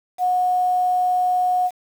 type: tone with quantisation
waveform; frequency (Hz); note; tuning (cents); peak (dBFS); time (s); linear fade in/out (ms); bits
sine; 728; F#5; -28; -16; 0.18-1.71; 50; 7
effects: none